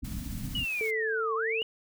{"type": "low-pass noise", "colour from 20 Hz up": "pink", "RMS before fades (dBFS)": -36, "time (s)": [0.02, 0.65], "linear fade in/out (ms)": 10, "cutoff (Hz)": 290, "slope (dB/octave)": 96}
{"type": "noise with tremolo", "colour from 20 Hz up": "white", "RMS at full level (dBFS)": -46, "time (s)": [0.04, 0.91], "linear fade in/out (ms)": 10, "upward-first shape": "triangle", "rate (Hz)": 15, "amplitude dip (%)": 25}
{"type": "linear two-way sweep", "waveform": "sine", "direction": "down then up", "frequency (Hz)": [2957, 1046.5, 2957], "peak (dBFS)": -29, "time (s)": [0.55, 1.63], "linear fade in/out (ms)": 2, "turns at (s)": 1.35}
{"type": "tone with pitch glide", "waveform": "sine", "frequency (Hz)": [440, 447.2], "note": ["A4", "A4"], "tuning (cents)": [0, 28], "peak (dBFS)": -30, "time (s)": [0.81, 1.62], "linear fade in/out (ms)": 0, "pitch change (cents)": 28, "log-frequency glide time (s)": [1.02, 1.33]}
{"effects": []}